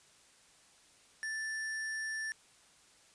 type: tone with sample-and-hold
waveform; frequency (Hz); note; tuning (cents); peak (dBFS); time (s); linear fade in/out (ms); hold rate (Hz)
sine; 1760; A6; 0; -35; 1.23-2.32; 0; 7350
effects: white hiss -63 dBFS RMS until 3.14 s + resampled to 22050 Hz

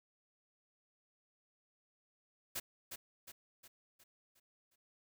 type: noise with echo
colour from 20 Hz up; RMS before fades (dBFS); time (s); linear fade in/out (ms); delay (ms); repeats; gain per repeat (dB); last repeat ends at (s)
white; -40; 2.55-2.6; 10; 360; 6; -6; 4.76
effects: none

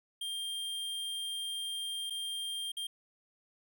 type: tone with dropouts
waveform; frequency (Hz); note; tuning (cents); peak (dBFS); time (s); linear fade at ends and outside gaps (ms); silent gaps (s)
square; 3194; G7; +32; -36; 0.21-2.87; 5; 2.099-2.105 / 2.719-2.768
effects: none

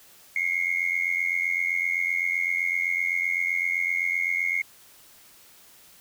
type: tone with amplitude modulation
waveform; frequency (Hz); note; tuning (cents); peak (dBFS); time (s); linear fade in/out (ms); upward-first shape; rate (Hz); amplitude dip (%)
sine; 2152; C7; +48; -18; 0.36-4.62; 2; sine; 87.8; 90
effects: tanh soft clip ceiling -16 dBFS + white hiss -53 dBFS RMS until 6 s

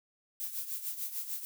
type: noise with tremolo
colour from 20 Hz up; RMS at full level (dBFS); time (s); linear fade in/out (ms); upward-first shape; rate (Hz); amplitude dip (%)
violet; -35; 0.4-1.45; 0; triangle; 6.7; 75
effects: none

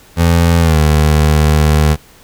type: tone with pitch glide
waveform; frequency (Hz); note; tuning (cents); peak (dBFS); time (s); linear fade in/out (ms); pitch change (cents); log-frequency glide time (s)
25% pulse; 84.4 to 76.07; E2 to D#2; +41 to -39; -4; 0.16-1.97; 50; -180; 0.6-0.8
effects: pink hiss -43 dBFS RMS until 2.23 s

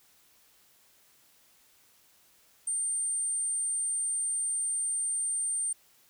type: tone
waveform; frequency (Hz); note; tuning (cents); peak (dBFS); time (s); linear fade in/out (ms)
sine; 8870; C#9; 0; -27; 2.67-5.73; 5
effects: tanh soft clip ceiling -23 dBFS + white hiss -63 dBFS RMS until 6.09 s

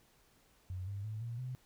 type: tone with pitch steps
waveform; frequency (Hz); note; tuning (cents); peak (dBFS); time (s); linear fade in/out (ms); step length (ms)
sine; 92.1 / 99.86 / 108.27 / 117.39 / 127.27; F#2 / G2 / A2 / A#2 / C3; -7 / +33 / -27 / +13 / -48; -38; 0.7-1.55; 0; 170
effects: pink hiss -68 dBFS RMS until 1.65 s

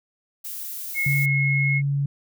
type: noise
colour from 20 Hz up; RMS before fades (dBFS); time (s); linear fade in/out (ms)
violet; -33; 0.44-1.26; 10
type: tone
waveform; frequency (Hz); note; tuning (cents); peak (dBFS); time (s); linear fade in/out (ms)
sine; 2169; C#7; -38; -21; 0.94-1.82; 50
type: tone with pitch glide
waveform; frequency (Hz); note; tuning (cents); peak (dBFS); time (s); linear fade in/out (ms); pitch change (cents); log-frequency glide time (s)
sine; 140 to 140.97; C#3 to C#3; +18 to +29; -20; 1.06-2.06; 5; +11; 1.55-1.91
effects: none

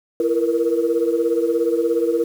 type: tone cluster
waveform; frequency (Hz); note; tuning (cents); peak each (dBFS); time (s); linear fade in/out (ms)
sine; 336.6 / 461.3 / 478.2; E4 / A#4 / A#4; +36 / -18 / +44; -20; 0.2-2.24; 2
effects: tanh soft clip ceiling -8 dBFS + 7-bit

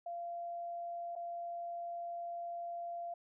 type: tone with dropouts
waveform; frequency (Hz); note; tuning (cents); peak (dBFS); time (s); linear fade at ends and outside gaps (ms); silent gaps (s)
sine; 689; F5; -24; -39; 0.06-3.14; 5; 1.154-1.161
effects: none

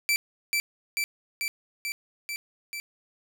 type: tone with echo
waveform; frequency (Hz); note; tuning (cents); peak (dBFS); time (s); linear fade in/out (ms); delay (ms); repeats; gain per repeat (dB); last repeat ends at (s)
sawtooth; 2330; D7; -14; -18; 0.09-0.16; 0; 440; 6; -2; 2.8
effects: none

